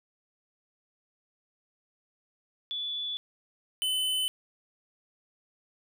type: tone pair in turn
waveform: sine / square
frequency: 3451 / 3027 Hz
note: A7 / F#7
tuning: -34 / +39 cents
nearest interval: major second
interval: 227 cents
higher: first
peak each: -31 / -27 dBFS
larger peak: second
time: 2.71-3.17 / 3.82-4.28 s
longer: neither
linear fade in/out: 0 ms
effects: none